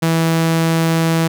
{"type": "tone", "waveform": "sawtooth", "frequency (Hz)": 163.8, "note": "E3", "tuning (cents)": -11, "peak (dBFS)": -9, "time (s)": [0.02, 1.28], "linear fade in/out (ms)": 10, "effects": []}